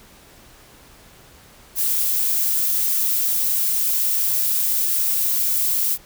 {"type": "noise", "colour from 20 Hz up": "violet", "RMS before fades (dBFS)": -20, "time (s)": [1.75, 5.98], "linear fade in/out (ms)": 50, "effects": ["pink hiss -48 dBFS RMS until 6.05 s"]}